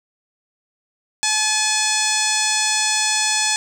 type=harmonic tone with a mistuned harmonic; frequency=860 Hz; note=A5; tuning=40 cents flat; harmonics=1 / 2 / 3 / 4 / 5 / 6 / 7 / 8 / 9 / 10; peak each=-26 / -26 / -26 / -26 / -26 / -26 / -26 / -26 / -26 / -26 dBFS; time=1.23-3.56 s; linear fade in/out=0 ms; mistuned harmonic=3; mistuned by=-45 cents; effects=7-bit